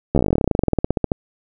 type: slowing click train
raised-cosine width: 2 ms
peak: -3 dBFS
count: 28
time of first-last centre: 0.15-1.118 s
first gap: 13 ms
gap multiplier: 1.07
effects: none